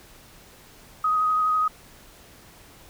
sine tone with vibrato, 1255 Hz, D#6, 15 cents sharp, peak -19 dBFS, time 1.04-1.68 s, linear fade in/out 5 ms, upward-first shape sine, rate 12 Hz, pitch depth 13 cents each way, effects pink hiss -50 dBFS RMS until 2.89 s

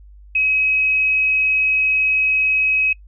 sine tone, 2547 Hz, D#7, 40 cents sharp, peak -14 dBFS, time 0.35-2.93 s, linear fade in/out 5 ms, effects noise-tail reverb RT60 0.1 s tail -23 dB re dry + added 50 Hz sine -40 dBFS peak until 3.07 s

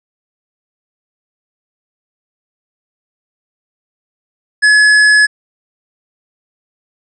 sine tone with tanh clipping, 1700 Hz, G#6, 40 cents sharp, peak -7 dBFS, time 4.62-5.27 s, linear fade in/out 20 ms, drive 15 dB, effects resampled to 22050 Hz

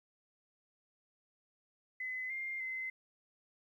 sine tone with pitch steps, 2027 / 2110 / 2056 Hz, B6 / C7 / C7, +45 / +14 / -31 cents, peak -37 dBFS, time 2-2.9 s, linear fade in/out 5 ms, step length 300 ms, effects 12-bit

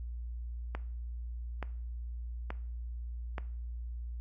click train, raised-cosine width 0.5 ms, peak -22 dBFS, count 4, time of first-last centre 0.75-3.382 s, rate 1.14 Hz, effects noise-tail reverb RT60 0.5 s tail -18 dB re dry + added 59 Hz sine -37 dBFS peak until 4.2 s

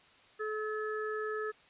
harmonic tone, 430 Hz, A4, 40 cents flat, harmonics 1 / 3 / 4, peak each -35 / -40 / -41 dBFS, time 0.39-1.52 s, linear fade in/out 20 ms, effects white hiss -61 dBFS RMS until 1.69 s + resampled to 8000 Hz

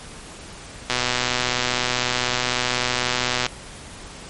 click train, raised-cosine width 0.2 ms, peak -3 dBFS, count 319, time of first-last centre 0.9-3.465 s, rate 124 Hz, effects pink hiss -39 dBFS RMS until 4.29 s + MP3 48 kbps

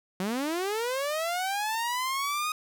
sawtooth linear sweep, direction up, 178 to 1253 Hz, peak -24 dBFS, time 0.2-2.52 s, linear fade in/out 2 ms, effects none

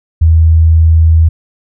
sine tone, 80.9 Hz, E2, 32 cents flat, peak -3 dBFS, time 0.21-1.29 s, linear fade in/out 10 ms, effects none

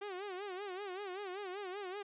sawtooth tone with vibrato, 386.4 Hz, G4, 25 cents flat, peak -37 dBFS, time 0.01-2.03 s, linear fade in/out 10 ms, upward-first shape sine, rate 5.2 Hz, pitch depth 130 cents each way, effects resampled to 8000 Hz

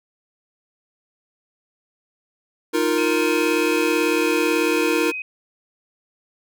square chord, Eb suspended second, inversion none, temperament equal, 311.1 / 349.2 / 466.2 Hz, Eb4 / F4 / Bb4, 0 / 0 / 0 cents, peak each -23 dBFS, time 2.73-5.12 s, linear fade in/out 20 ms
sine tone with pitch glide, 2533 to 2516 Hz, D#7 to D#7, +30 to +19 cents, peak -26 dBFS, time 2.98-5.22 s, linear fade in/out 2 ms, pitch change -11 cents, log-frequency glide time 3.86-4.25 s
effects none

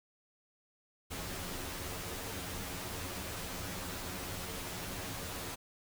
pink noise with comb filter, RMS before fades -41 dBFS, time 1.1-5.56 s, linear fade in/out 20 ms, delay 11 ms, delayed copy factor +0.7, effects none

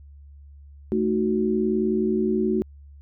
sine chord, D# diminished, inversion second, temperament equal, 220 / 311.1 / 370 Hz, A3 / D#4 / F#4, 0 / 0 / 0 cents, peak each -23 / -28 / -23 dBFS, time 0.92-2.62 s, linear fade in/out 0 ms, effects added 71 Hz sine -43 dBFS peak until 3.01 s

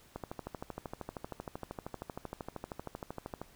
click train, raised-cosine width 1 ms, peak -25 dBFS, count 43, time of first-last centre 0.16-3.416 s, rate 12.9 Hz, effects pink hiss -61 dBFS RMS until 3.55 s

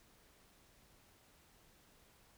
silence, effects pink hiss -67 dBFS RMS until 2.37 s

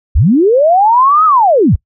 sine linear two-way sweep, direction up then down, 43.75 to 1300 to 43.75 Hz, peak -5 dBFS, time 0.15-1.76 s, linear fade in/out 10 ms, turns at 1.25 s, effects noise-tail reverb RT60 0.1 s tail -23 dB re dry

